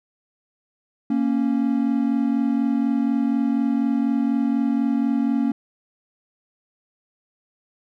triangle tone pair together, 233.1 / 277.2 Hz, A#3 / C#4, 0 / 0 cents, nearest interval minor third, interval 300 cents, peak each -19 dBFS, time 1.1-5.52 s, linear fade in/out 5 ms, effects none

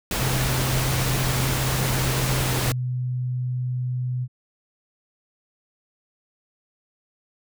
pink noise, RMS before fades -25 dBFS, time 0.11-2.72 s, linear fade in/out 2 ms
sine tone with pitch glide, 129.4 to 125.5 Hz, C3 to B2, -19 to +28 cents, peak -23 dBFS, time 0.18-4.28 s, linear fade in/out 50 ms, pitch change -53 cents, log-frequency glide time 2.48-2.56 s
effects none

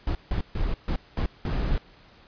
brown noise bursts at uneven times, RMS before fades -25 dBFS, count 6, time 0.07-0.15 / 0.31-0.41 / 0.55-0.74 / 0.88-0.96 / 1.17-1.26 / 1.45-1.78 s, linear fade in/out 2 ms, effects pink hiss -54 dBFS RMS until 2.27 s + resampled to 11025 Hz

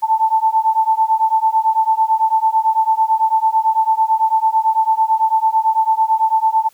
sine beating tone pair, 880 / 889 Hz, A5 / A5, 0 / +18 cents, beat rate 9 Hz, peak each -15 dBFS, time 0.02-6.69 s, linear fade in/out 20 ms, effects white hiss -53 dBFS RMS until 6.73 s

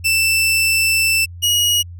sawtooth tone pair in turn, 2662 / 2896 Hz, E7 / F#7, +16 / -38 cents, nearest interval minor second, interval 146 cents, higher second, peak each -10 dBFS, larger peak neither, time 0.04-1.26 / 1.42-1.83 s, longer first, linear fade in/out 20 ms, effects added 87 Hz sine -31 dBFS peak until 1.99 s

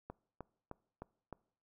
click train, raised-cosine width 1 ms, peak -30 dBFS, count 5, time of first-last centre 0.1-1.327 s, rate 3.26 Hz, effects noise-tail reverb RT60 0.6 s tail -24 dB re dry

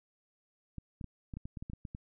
clicks, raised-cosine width 5 ms, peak -29 dBFS, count 12, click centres 0.783 / 1.012 / 1.043 / 1.338 / 1.37 / 1.455 / 1.572 / 1.625 / 1.699 / 1.734 / 1.852 / 1.949 s, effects none

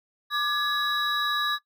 triangle tone cluster, 1187 / 1686 / 3888 Hz, D6 / G#6 / B7, +18 / +26 / -28 cents, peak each -26 dBFS, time 0.3-1.59 s, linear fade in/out 50 ms, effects noise-tail reverb RT60 0.1 s tail -20 dB re dry

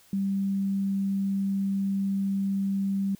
sine tone, 196 Hz, G3, in tune, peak -24 dBFS, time 0.13-3.15 s, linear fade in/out 2 ms, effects white hiss -58 dBFS RMS until 3.19 s

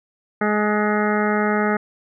harmonic tone with a mistuned harmonic, 210 Hz, G#3, 19 cents sharp, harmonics 1 / 2 / 3 / 4 / 6 / 7 / 8 / 9 / 10, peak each -21 / -23 / -27 / -26 / -26 / -28 / -32 / -30 / -33 dBFS, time 0.41-1.77 s, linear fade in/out 5 ms, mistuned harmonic 8, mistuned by +15 cents, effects none

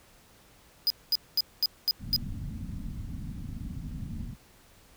square tone bursts, 4960 Hz, D#8, 6 cents flat, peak -22 dBFS, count 6, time 0.87-2.162 s, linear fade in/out 0 ms, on 32 ms, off 220 ms
pink low-pass noise, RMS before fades -37 dBFS, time 1.99-4.36 s, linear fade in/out 50 ms, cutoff 260 Hz, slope 48 dB/octave
effects pink hiss -58 dBFS RMS until 4.96 s

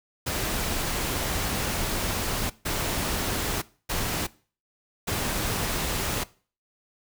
pink noise bursts at uneven times, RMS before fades -28 dBFS, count 4, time 0.26-2.5 / 2.65-3.62 / 3.89-4.27 / 5.07-6.24 s, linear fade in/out 10 ms, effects noise-tail reverb RT60 0.4 s tail -20 dB re dry

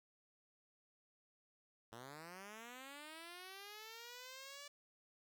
5% pulse linear sweep, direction up, 110 to 581 Hz, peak -40 dBFS, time 1.92-4.68 s, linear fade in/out 5 ms, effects none

